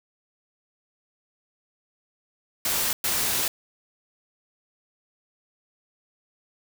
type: noise bursts at uneven times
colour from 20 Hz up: white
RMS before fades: -25 dBFS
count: 2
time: 2.65-2.93 / 3.04-3.48 s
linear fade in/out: 2 ms
effects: none